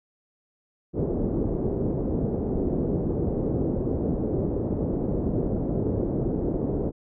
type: low-pass noise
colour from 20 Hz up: white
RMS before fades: -26 dBFS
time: 0.93-6.92 s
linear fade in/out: 50 ms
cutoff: 440 Hz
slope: 24 dB/octave
effects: none